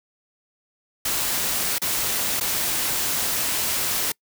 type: noise with dropouts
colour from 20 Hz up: white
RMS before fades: -24 dBFS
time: 1.05-4.12 s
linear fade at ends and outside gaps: 5 ms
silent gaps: 1.784-1.817 / 2.4-2.408 s
effects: noise-tail reverb RT60 0.1 s tail -26 dB re dry